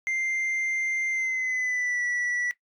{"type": "tone with pitch glide", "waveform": "sine", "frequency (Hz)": [2093, 1952.8], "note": ["C7", "B6"], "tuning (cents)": [0, -20], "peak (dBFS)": -22, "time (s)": [0.07, 2.51], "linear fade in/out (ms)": 0, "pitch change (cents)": -120, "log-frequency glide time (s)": [1.1, 2.03], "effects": ["noise-tail reverb RT60 0.1 s tail -17 dB re dry", "tanh soft clip ceiling -24 dBFS"]}